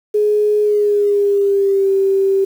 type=tone with pitch glide; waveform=sine; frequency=419.6 to 389.2 Hz; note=G#4 to G4; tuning=+18 to -12 cents; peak=-11 dBFS; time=0.14-2.45 s; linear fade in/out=10 ms; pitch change=-130 cents; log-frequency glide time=0.62-1.9 s; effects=7-bit